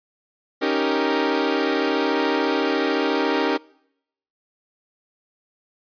sawtooth chord, Eb dominant seventh, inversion third, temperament equal, 277.2 / 311.1 / 392 / 466.2 Hz, Db4 / Eb4 / G4 / Bb4, 0 / 0 / 0 / 0 cents, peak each -21 dBFS, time 0.61-3.58 s, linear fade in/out 20 ms, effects noise-tail reverb RT60 0.8 s tail -25 dB re dry + resampled to 11025 Hz

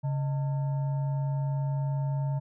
sine tone with frequency modulation, 138.59 Hz, C#3, in tune, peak -26 dBFS, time 0.03-2.4 s, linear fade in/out 20 ms, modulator 759 Hz, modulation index 0.29, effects none

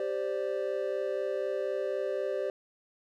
triangle chord, G suspended fourth, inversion none, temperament equal, 392 / 523.3 / 587.3 Hz, G4 / C5 / D5, 0 / 0 / 0 cents, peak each -32 dBFS, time 0-2.5 s, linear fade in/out 2 ms, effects none

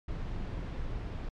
brown noise, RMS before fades -36 dBFS, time 0.08-1.29 s, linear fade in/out 5 ms, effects low-pass 4000 Hz 12 dB/octave + MP3 96 kbps

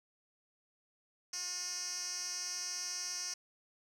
10% pulse tone with band-pass filter, 359.3 Hz, F4, 49 cents sharp, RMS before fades -40 dBFS, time 1.33-3.34 s, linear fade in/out 5 ms, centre 5900 Hz, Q 4.9, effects none

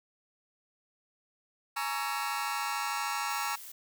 sawtooth chord, A# half-diminished seventh, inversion third, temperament just, 839.1 / 932.3 / 1118.8 / 1342.6 Hz, G#5 / A#5 / C#6 / E6, +18 / 0 / +16 / +31 cents, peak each -33 dBFS, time 1.76-3.56 s, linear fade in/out 10 ms
blue noise, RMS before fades -46 dBFS, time 3.3-3.72 s, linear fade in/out 5 ms
effects none

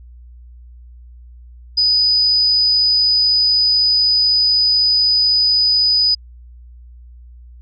sine tone, 4978 Hz, D#8, in tune, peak -11 dBFS, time 1.77-6.15 s, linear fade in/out 10 ms, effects added 60 Hz sine -37 dBFS peak until 7.61 s

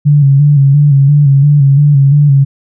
sine tone with vibrato, 142.1 Hz, C#3, 43 cents sharp, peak -3 dBFS, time 0.05-2.45 s, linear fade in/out 20 ms, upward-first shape square, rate 2.9 Hz, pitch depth 51 cents each way, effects none

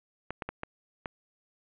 clicks, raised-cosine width 0.5 ms, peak -19 dBFS, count 5, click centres 0.306 / 0.422 / 0.49 / 0.634 / 1.058 s, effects resampled to 8000 Hz + 10-bit

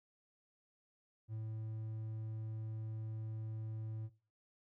triangle tone, 110 Hz, A2, in tune, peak -38 dBFS, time 1.28-4.1 s, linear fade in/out 50 ms, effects noise-tail reverb RT60 0.4 s tail -20 dB re dry

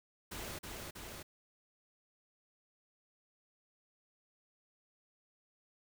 pink noise with echo, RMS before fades -44 dBFS, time 0.31-0.59 s, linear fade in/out 10 ms, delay 320 ms, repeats 2, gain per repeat -2 dB, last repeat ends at 1.23 s, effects none

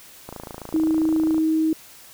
click train, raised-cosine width 1 ms, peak -20 dBFS, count 31, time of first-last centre 0.29-1.381 s, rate 27.5 Hz
sine tone, 316.9 Hz, D#4, 32 cents sharp, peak -17 dBFS, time 0.74-1.73 s, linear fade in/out 2 ms
effects white hiss -46 dBFS RMS until 2.13 s

